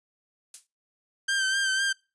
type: noise with exponential decay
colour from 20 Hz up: violet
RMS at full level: -31 dBFS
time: 0.54-0.67 s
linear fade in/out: 2 ms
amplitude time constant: 28 ms
type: tone with vibrato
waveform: sawtooth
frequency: 1568 Hz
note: G6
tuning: in tune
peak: -20 dBFS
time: 1.28-1.93 s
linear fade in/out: 10 ms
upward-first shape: sine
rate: 4 Hz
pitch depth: 35 cents each way
effects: noise-tail reverb RT60 0.3 s tail -26 dB re dry + resampled to 22050 Hz